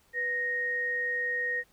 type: tone pair together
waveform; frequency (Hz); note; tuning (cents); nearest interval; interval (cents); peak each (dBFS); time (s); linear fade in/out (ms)
sine; 493.9 / 1864.7; B4 / A#6; 0 / 0; octave + major seventh; 2300; -38 / -28; 0.13-1.64; 50
effects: pink hiss -65 dBFS RMS until 1.72 s